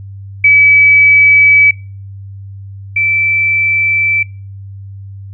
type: tone pair in turn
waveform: sine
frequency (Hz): 2290 / 2326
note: D7 / D7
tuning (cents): -44 / -17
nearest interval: unison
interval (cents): 27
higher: second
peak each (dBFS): -3 / -9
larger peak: first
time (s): 0.44-1.71 / 2.96-4.23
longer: neither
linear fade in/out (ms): 5
effects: noise-tail reverb RT60 0.4 s tail -25 dB re dry + added 98 Hz sine -26 dBFS peak until 5.33 s